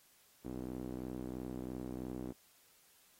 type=tone with band-pass filter; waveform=sawtooth; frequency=63 Hz; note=B1; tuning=35 cents sharp; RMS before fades=-43 dBFS; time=0.44-2.33 s; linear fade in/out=20 ms; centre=300 Hz; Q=2.3; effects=white hiss -67 dBFS RMS until 3.19 s + AAC 48 kbps